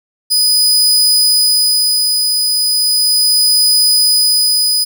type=tone with tremolo; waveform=sawtooth; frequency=4978 Hz; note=D#8; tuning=in tune; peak=-5 dBFS; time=0.3-4.85 s; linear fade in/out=20 ms; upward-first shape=sine; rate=0.36 Hz; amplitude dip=35%; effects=none